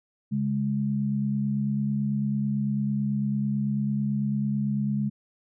sine tone pair together, 138.56 / 207.6 Hz, C#3 / G#3, 0 / 0 cents, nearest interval perfect fifth, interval 700 cents, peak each -28 / -25 dBFS, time 0.31-5.1 s, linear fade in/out 20 ms, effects none

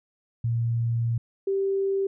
sine tone pair in turn, 116.54 / 390.7 Hz, A#2 / G4, 0 / -6 cents, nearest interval octave + major sixth, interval 2094 cents, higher second, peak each -22 dBFS, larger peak neither, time 0.44-1.18 / 1.47-2.07 s, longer first, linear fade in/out 5 ms, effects none

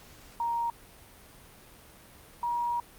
sine tone pair in turn, 936 / 952.9 Hz, A#5 / A#5, +7 / +38 cents, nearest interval unison, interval 31 cents, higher second, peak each -27 dBFS, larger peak neither, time 0.4-0.7 / 2.43-2.8 s, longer second, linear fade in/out 2 ms, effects pink hiss -53 dBFS RMS until 2.98 s + Opus 48 kbps

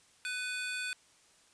35% pulse ring-modulated tone, 1991 Hz, B6, 14 cents sharp, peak -30 dBFS, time 0.25-0.93 s, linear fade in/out 0 ms, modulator 492 Hz, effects white hiss -64 dBFS RMS until 1.53 s + resampled to 22050 Hz

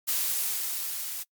blue noise with level ramp, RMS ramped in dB -26 to -35 dBFS, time 0.07-1.24 s, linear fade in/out 20 ms, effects noise-tail reverb RT60 0.1 s tail -25 dB re dry + MP3 96 kbps

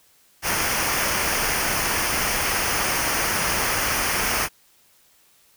pink noise with comb filter, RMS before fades -23 dBFS, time 0.42-4.49 s, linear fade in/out 50 ms, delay 0.26 ms, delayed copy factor -0.65, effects white hiss -58 dBFS RMS until 5.56 s

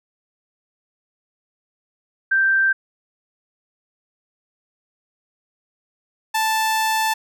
sine / sawtooth tone pair in turn, 1568 / 880 Hz, G6 / A5, 0 / 0 cents, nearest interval minor seventh, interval 1000 cents, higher first, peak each -14 / -14 dBFS, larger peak neither, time 2.31-2.73 / 6.34-7.14 s, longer second, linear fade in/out 10 ms, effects none

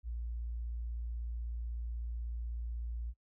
sine tone, 58.1 Hz, A#1, 5 cents flat, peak -36 dBFS, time 0.03-3.14 s, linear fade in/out 50 ms, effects noise-tail reverb RT60 0.1 s tail -26 dB re dry

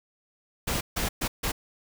pink noise bursts at uneven times, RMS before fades -28 dBFS, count 4, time 0.67-0.81 / 0.96-1.09 / 1.21-1.28 / 1.43-1.52 s, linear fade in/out 10 ms, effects none

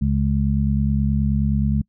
harmonic tone, 69.5 Hz, C#2, 5 cents sharp, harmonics 1 / 2 / 3, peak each -21 / -21 / -21 dBFS, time 0.01-1.82 s, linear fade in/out 10 ms, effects noise-tail reverb RT60 0.1 s tail -25 dB re dry

